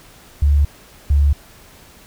sine tone pair in turn, 72.1 / 71.64 Hz, D2 / D2, -31 / -42 cents, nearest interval unison, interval 11 cents, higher first, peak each -10 dBFS, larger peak neither, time 0.42-0.65 / 1.1-1.33 s, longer neither, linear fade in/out 5 ms, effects pink hiss -45 dBFS RMS until 2.06 s

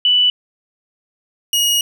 sine / sawtooth tone pair in turn, 2971 / 2885 Hz, F#7 / F#7, +6 / -44 cents, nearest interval minor second, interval 50 cents, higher first, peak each -10 dBFS, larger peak neither, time 0.05-0.3 / 1.53-1.81 s, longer second, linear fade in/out 2 ms, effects none

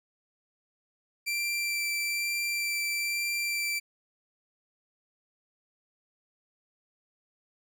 sawtooth tone with vibrato, 2349 Hz, D7, in tune, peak -25 dBFS, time 1.26-3.8 s, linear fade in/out 20 ms, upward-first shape sine, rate 1.1 Hz, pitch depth 9 cents each way, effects none

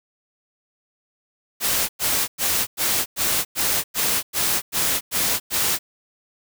white noise bursts, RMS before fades -21 dBFS, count 11, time 1.6-5.79 s, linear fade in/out 50 ms, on 290 ms, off 100 ms, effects none

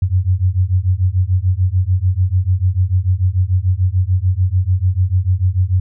sine beating tone pair, 89.1 / 95.9 Hz, F2 / G2, +35 / -37 cents, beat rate 6.8 Hz, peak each -15 dBFS, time 0.02-5.8 s, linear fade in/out 5 ms, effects none

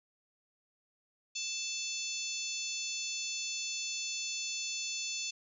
harmonic tone with a mistuned harmonic, 880 Hz, A5, in tune, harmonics 3 / 4 / 5 / 6 / 7 / 8, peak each -41 / -43 / -42 / -45 / -41 / -43 dBFS, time 1.35-5.31 s, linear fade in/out 10 ms, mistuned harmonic 4, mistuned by -17 cents, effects none

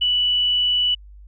sine tone, 2960 Hz, F#7, in tune, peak -16 dBFS, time 0.01-0.95 s, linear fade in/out 10 ms, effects added 50 Hz sine -40 dBFS peak until 1.27 s

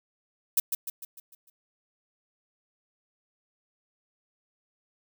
violet noise with echo, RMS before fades -22 dBFS, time 0.57-0.6 s, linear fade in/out 5 ms, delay 150 ms, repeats 6, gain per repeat -6 dB, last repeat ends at 1.5 s, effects none

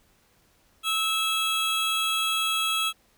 square tone cluster, 1305 / 2621 / 3307 Hz, E6 / E7 / G#7, -18 / -11 / -8 cents, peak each -29 / -31 / -27 dBFS, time 0.83-2.93 s, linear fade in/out 50 ms, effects pink hiss -63 dBFS RMS until 3.17 s

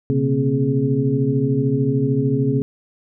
sine tone cluster, 125.1 / 138.5 / 232 / 267.7 / 417.8 Hz, B2 / C#3 / A#3 / C4 / G#4, +23 / -1 / -8 / +40 / +10 cents, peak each -23 / -20 / -26 / -21 / -23 dBFS, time 0.1-2.62 s, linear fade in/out 0 ms, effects none

